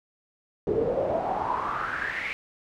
brown noise with band-pass filter sweep, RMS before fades -28 dBFS, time 0.67-2.33 s, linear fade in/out 0 ms, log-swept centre 390 to 2300 Hz, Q 7.1, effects none

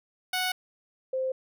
10% pulse / sine tone pair in turn, 738 / 521.8 Hz, F#5 / C5, -5 / -5 cents, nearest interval tritone, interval 600 cents, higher first, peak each -18 / -26 dBFS, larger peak first, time 0.33-0.52 / 1.13-1.32 s, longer neither, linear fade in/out 5 ms, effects none

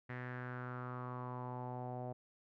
sawtooth tone with low-pass filter sweep, 124.7 Hz, B2, 17 cents sharp, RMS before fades -44 dBFS, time 0.09-2.13 s, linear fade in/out 10 ms, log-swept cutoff 1900 to 680 Hz, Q 4.6, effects none

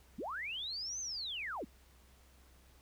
sine linear two-way sweep, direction up then down, 147.6 to 6360 to 147.6 Hz, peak -38 dBFS, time 0.18-1.65 s, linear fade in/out 10 ms, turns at 1 s, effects added 64 Hz sine -62 dBFS peak until 2.81 s + pink hiss -66 dBFS RMS until 2.81 s

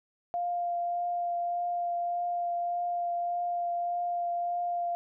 sine tone with vibrato, 698.5 Hz, F5, in tune, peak -28 dBFS, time 0.34-4.95 s, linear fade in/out 0 ms, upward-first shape triangle, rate 1.7 Hz, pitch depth 12 cents each way, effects none

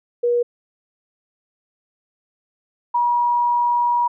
sine tone pair in turn, 480.3 / 960.6 Hz, B4 / B5, -48 / -48 cents, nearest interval octave, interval 1200 cents, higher second, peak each -15 dBFS, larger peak neither, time 0.23-0.43 / 2.94-4.08 s, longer second, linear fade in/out 10 ms, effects none

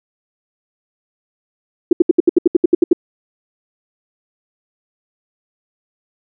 sine tone bursts, 346.2 Hz, F4, 15 cents flat, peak -4 dBFS, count 12, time 1.91-2.931 s, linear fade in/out 5 ms, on 20 ms, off 71 ms, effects none

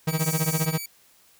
45% pulse tone with tremolo, 158.7 Hz, D#3, 35 cents sharp, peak -19 dBFS, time 0.07-0.78 s, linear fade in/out 5 ms, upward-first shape triangle, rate 15 Hz, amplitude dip 100%
5% pulse tone, 2293 Hz, D7, 42 cents flat, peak -23 dBFS, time 0.08-0.86 s, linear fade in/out 5 ms
pink high-pass noise, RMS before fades -32 dBFS, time 0.19-0.66 s, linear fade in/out 10 ms, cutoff 5600 Hz, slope 96 dB/octave
effects white hiss -58 dBFS RMS until 1.39 s

